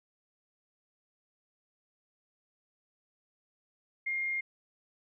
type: tone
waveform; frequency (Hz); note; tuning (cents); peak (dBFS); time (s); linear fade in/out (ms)
sine; 2124; C7; +25; -30; 4.06-4.41; 10
effects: none